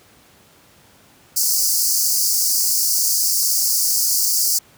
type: high-pass noise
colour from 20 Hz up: pink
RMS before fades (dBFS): -18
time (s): 1.36-4.59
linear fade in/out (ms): 10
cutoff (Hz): 4600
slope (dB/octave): 96
effects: pink hiss -51 dBFS RMS until 4.77 s + high-pass 80 Hz 12 dB/octave